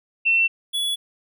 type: tone pair in turn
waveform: sine / square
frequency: 2698 / 3398 Hz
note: E7 / G#7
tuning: +40 / +39 cents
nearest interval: major third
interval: 399 cents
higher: second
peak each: -15 / -22 dBFS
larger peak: first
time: 0.25-0.48 / 0.73-0.96 s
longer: neither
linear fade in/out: 20 ms
effects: none